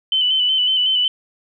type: tone with vibrato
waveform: sine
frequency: 3023 Hz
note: F#7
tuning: 36 cents sharp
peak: -14 dBFS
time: 0.12-1.08 s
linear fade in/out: 2 ms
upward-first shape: square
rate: 5.4 Hz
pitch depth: 29 cents each way
effects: none